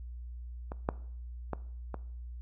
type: clicks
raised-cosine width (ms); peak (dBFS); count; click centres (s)
1; -25 / -14 / -19 / -23; 4; 0.719 / 0.889 / 1.533 / 1.943
effects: noise-tail reverb RT60 0.6 s tail -19 dB re dry + added 60 Hz sine -40 dBFS peak until 2.41 s